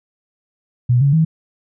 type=tone with pitch steps; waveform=sine; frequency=122.8 / 140.25 / 160.17 Hz; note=B2 / C#3 / E3; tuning=-9 / +21 / -49 cents; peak=-10 dBFS; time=0.89-1.25 s; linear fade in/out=10 ms; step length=120 ms; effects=none